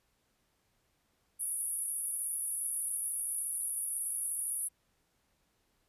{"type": "band-pass noise", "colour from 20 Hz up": "pink", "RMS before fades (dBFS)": -36, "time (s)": [1.39, 4.69], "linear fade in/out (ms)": 20, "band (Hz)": [9900, 11000], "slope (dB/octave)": 96, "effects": ["pink hiss -75 dBFS RMS until 5.88 s", "resampled to 32000 Hz"]}